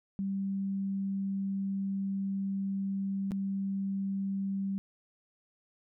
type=tone with dropouts; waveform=sine; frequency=195.4 Hz; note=G3; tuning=5 cents flat; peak=-30 dBFS; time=0.19-4.78 s; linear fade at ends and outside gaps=0 ms; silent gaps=3.309-3.318 s; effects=none